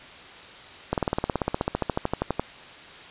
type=slowing click train; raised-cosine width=1 ms; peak=-9 dBFS; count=23; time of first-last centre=0.93-2.396 s; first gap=48 ms; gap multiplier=1.03; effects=white hiss -44 dBFS RMS until 3.1 s + resampled to 8000 Hz